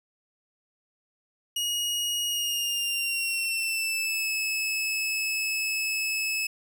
sawtooth tone with pitch glide, 2880 to 2596 Hz, F#7 to E7, -47 to -27 cents, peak -23 dBFS, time 1.56-6.47 s, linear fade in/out 5 ms, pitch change -180 cents, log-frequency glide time 2.29-4.29 s, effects none

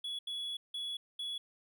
triangle tone bursts at uneven times, 3383 Hz, G#7, 31 cents sharp, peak -35 dBFS, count 4, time 0.04-0.19 / 0.27-0.57 / 0.74-0.97 / 1.19-1.38 s, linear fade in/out 5 ms, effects none

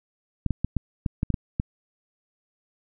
clicks, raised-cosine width 5 ms, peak -11 dBFS, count 9, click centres 0.463 / 0.507 / 0.646 / 0.767 / 1.062 / 1.231 / 1.303 / 1.342 / 1.599 s, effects none

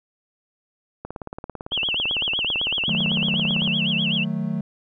click train, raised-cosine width 1 ms, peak -18 dBFS, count 48, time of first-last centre 1.05-3.676 s, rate 17.9 Hz
sine tone with vibrato, 2977 Hz, F#7, 10 cents sharp, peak -21 dBFS, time 1.71-4.25 s, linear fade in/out 20 ms, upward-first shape sine, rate 7.9 Hz, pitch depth 210 cents each way
triangle chord, D# diminished, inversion none, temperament equal, 155.56 / 185 / 220 Hz, D#3 / F#3 / A3, 0 / 0 / 0 cents, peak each -26 / -25 / -25 dBFS, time 2.88-4.61 s, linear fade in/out 2 ms
effects none

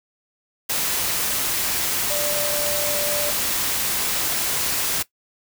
sine tone in noise, 588 Hz, D5, 2 cents sharp, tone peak -26 dBFS, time 2.1-3.31 s, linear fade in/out 10 ms, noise white, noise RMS -23 dBFS, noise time 0.69-5.03 s, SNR -6 dB, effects noise-tail reverb RT60 0.1 s tail -18 dB re dry

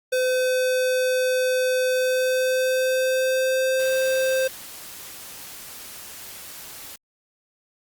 square tone with pitch glide, 510 to 523.4 Hz, C5 to C5, -44 to 0 cents, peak -20 dBFS, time 0.12-4.48 s, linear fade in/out 10 ms, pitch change +44 cents, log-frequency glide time 1.88-3.96 s
white noise, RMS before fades -39 dBFS, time 3.79-6.96 s, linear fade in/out 5 ms
effects Opus 48 kbps

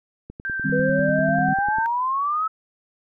click train, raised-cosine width 3 ms, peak -23 dBFS, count 16, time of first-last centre 0.3-1.785 s, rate 10.1 Hz
sine tone with vibrato, 1568 Hz, G6, in tune, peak -24 dBFS, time 0.45-1.86 s, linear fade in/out 0 ms, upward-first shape sine, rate 5.6 Hz, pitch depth 9 cents each way
sine chord, C minor, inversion first, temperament equal, 155.56 / 196 / 261.6 Hz, Eb3 / G3 / C4, 0 / 0 / 0 cents, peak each -25 dBFS, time 0.64-1.54 s, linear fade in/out 10 ms
sine exponential sweep, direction up, 484 to 1309 Hz, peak -20 dBFS, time 0.72-2.48 s, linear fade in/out 10 ms
effects none

